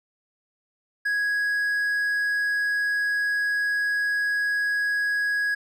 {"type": "tone", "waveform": "triangle", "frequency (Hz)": 1661.2, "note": "G#6", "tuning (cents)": 0, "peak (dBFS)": -20, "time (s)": [1.05, 5.55], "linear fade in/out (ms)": 10, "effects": []}